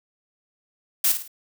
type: noise with echo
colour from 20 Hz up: blue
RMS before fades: -19 dBFS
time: 1.04-1.12 s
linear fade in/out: 5 ms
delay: 53 ms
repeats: 3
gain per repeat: -8 dB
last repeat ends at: 1.279 s
effects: none